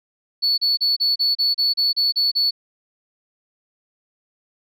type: tone bursts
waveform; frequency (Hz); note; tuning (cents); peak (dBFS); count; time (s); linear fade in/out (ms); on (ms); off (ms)
sine; 4435; C#8; 0; -14; 11; 0.42-2.51; 20; 160; 33
effects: tanh soft clip ceiling -13 dBFS